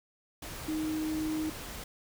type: tone in noise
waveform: sine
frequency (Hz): 311.8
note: D#4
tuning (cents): +4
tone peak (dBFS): -30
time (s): 0.68-1.5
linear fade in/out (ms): 5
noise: pink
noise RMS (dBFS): -42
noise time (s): 0.42-1.84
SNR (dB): +9
effects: none